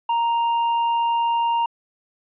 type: tone with tanh clipping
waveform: sine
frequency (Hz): 932.3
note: A#5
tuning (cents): 0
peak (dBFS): -19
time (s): 0.09-1.66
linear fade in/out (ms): 5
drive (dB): 6
effects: resampled to 8000 Hz